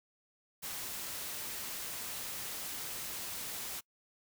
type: noise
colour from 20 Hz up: white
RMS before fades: -41 dBFS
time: 0.62-3.81 s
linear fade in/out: 20 ms
effects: noise-tail reverb RT60 0.1 s tail -25 dB re dry